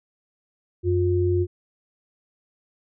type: tone pair together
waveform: sine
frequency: 92 / 355.3 Hz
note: F#2 / F4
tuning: -9 / +30 cents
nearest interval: octave + major seventh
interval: 2339 cents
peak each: -21 dBFS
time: 0.83-1.47 s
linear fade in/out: 50 ms
effects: none